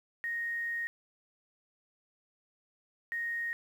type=tone pair in turn; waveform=sine; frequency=1864.7 / 1864.7 Hz; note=A#6 / A#6; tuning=0 / 0 cents; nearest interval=unison; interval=0 cents; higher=neither; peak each=-32 / -32 dBFS; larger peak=neither; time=0.24-0.87 / 3.12-3.53 s; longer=first; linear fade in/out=0 ms; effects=10-bit